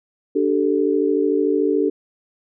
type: chord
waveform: sine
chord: D suspended fourth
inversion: none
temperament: equal with one note detuned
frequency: 293.7 / 386.4 / 440 Hz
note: D4 / G4 / A4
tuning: 0 / -25 / 0 cents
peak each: -20 dBFS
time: 0.35-1.9 s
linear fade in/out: 10 ms
effects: none